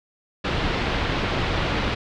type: low-pass noise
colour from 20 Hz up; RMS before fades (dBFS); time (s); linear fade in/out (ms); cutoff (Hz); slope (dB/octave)
pink; -24; 0.44-1.95; 10; 3900; 24
effects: none